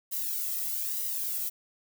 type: noise with flanger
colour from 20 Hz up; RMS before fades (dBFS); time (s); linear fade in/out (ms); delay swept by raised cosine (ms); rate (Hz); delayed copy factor
violet; -32; 0.11-1.5; 20; 1 to 1.57; 1.1; +0.75
effects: none